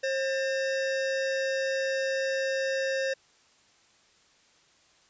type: tone pair together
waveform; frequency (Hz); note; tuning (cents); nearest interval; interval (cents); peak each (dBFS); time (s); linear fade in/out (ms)
square; 535.7 / 1801; C5 / A6; +41 / +40; octave + major sixth; 2099; -28 / -35; 0.03-3.14; 10
effects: white hiss -62 dBFS RMS until 5.09 s + resampled to 16000 Hz